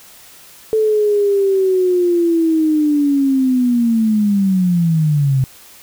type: linear sweep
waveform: sine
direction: down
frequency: 440 to 128.8 Hz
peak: -11 dBFS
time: 0.73-5.44 s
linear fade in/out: 0 ms
effects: white hiss -42 dBFS RMS until 5.82 s